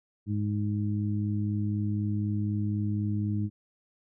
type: harmonic tone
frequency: 104 Hz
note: G#2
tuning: 3 cents sharp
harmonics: 1 / 2 / 3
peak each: -28 / -31 / -36 dBFS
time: 0.26-3.5 s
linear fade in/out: 50 ms
effects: none